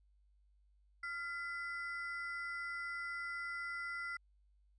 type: ring-modulated tone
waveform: triangle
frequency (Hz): 1702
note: G#6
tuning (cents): +42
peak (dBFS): -35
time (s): 1.03-4.17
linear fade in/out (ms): 5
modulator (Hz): 310
effects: added 50 Hz sine -67 dBFS peak until 4.78 s + resampled to 22050 Hz